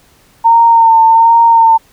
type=tone with vibrato; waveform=sine; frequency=913 Hz; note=A#5; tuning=36 cents flat; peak=-3 dBFS; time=0.44-1.78 s; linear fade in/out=20 ms; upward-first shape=sine; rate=1.3 Hz; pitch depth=27 cents each way; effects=pink hiss -48 dBFS RMS until 1.92 s